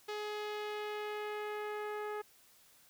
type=tone with low-pass filter sweep; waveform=sawtooth; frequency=420.5 Hz; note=G#4; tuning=22 cents sharp; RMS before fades=-40 dBFS; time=0.08-2.22 s; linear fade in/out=10 ms; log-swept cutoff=4600 to 1600 Hz; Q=1.2; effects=white hiss -64 dBFS RMS until 2.89 s